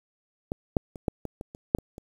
clicks, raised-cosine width 2 ms, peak -16 / -8 / -26 / -11 / -20 / -23 / -28 / -6 / -24 / -28 dBFS, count 10, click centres 0.519 / 0.768 / 0.958 / 1.082 / 1.253 / 1.411 / 1.549 / 1.749 / 1.786 / 1.981 s, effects 8-bit

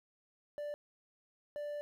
triangle tone bursts at uneven times, 587.3 Hz, D5, in tune, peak -36 dBFS, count 2, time 0.58-0.74 / 1.56-1.81 s, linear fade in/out 0 ms, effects 12-bit

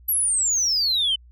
sine exponential sweep, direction down, 11980 to 2993 Hz, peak -17 dBFS, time 0.08-1.16 s, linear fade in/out 10 ms, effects tanh soft clip ceiling -16 dBFS + added 60 Hz sine -46 dBFS peak until 1.31 s

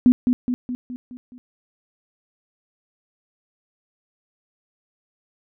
sine tone with echo, 248.1 Hz, B3, 8 cents sharp, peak -9 dBFS, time 0.06-0.12 s, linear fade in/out 0 ms, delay 210 ms, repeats 6, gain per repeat -5 dB, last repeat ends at 1.38 s, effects none

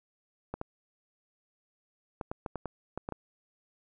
clicks, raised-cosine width 1 ms, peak -21 dBFS, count 10, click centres 0.54 / 0.614 / 2.212 / 2.315 / 2.462 / 2.557 / 2.657 / 2.976 / 3.089 / 3.123 s, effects none

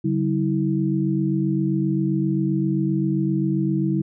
sine tone cluster, 143.4 / 191 / 323.8 Hz, D3 / G3 / E4, -41 / -45 / -31 cents, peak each -23 dBFS, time 0.04-4.02 s, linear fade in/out 10 ms, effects none

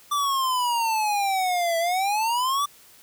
square exponential two-way sweep, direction down then up, 1176 to 660 to 1176 Hz, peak -22 dBFS, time 0.11-2.66 s, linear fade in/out 10 ms, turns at 1.78 s, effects white hiss -52 dBFS RMS until 3.02 s

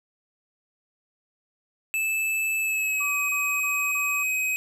square tone with pitch glide, 2624 to 2527 Hz, E7 to D#7, -9 to +26 cents, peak -24 dBFS, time 1.94-4.56 s, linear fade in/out 0 ms, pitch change -65 cents, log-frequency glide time 2.59-3.14 s
sine tone bursts, 1157 Hz, D6, 26 cents flat, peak -32 dBFS, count 4, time 3-4.235 s, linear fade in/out 10 ms, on 290 ms, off 25 ms
effects none

